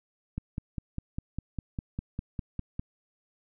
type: click train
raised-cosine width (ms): 5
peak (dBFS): -20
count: 13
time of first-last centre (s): 0.38-2.794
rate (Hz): 4.97
effects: none